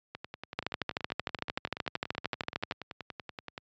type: two click trains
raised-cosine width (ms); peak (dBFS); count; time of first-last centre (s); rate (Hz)
0.3; -14 / -23; 29 / 37; 0.59-2.711 / 0.15-3.579; 13.2 / 10.5
effects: high-pass 80 Hz 12 dB/octave + resampled to 16000 Hz